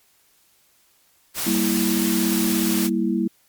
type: noise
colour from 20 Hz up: white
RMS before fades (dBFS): -26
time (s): 1.34-2.9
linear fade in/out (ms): 50
type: chord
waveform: sine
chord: E diminished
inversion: first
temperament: equal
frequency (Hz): 196 / 233.1 / 329.6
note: G3 / Bb3 / E4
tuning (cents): 0 / 0 / 0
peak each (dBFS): -23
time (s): 1.46-3.28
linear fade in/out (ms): 10
effects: white hiss -60 dBFS RMS until 3.48 s + MP3 96 kbps